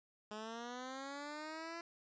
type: linear sweep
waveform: 10% pulse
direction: up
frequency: 209.7 to 340 Hz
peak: -36 dBFS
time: 0.31-1.81 s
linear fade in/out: 2 ms
effects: resampled to 16000 Hz